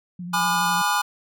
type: tone with vibrato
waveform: sine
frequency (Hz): 176.5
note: F3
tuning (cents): +19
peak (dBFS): -30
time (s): 0.19-0.82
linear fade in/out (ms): 5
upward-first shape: sine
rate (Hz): 12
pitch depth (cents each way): 40
type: chord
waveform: square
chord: G# diminished seventh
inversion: none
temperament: just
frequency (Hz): 830.6 / 996.7 / 1196.1 / 1435.3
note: G#5 / B5 / D6 / F6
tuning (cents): 0 / +16 / +31 / +47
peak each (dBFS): -26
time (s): 0.33-1.02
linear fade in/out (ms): 10
effects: none